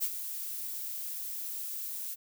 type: noise with ADSR envelope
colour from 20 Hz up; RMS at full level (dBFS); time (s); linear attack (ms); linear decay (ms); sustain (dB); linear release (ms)
violet; -29; 0-2.16; 35; 53; -9; 32
effects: none